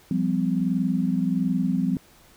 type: chord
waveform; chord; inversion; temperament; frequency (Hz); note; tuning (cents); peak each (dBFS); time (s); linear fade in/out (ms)
sine; F suspended second; none; equal with one note detuned; 174.61 / 196 / 255.2; F3 / G3 / C4; 0 / 0 / -43; -25; 0.11-1.97; 2
effects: pink hiss -54 dBFS RMS until 2.36 s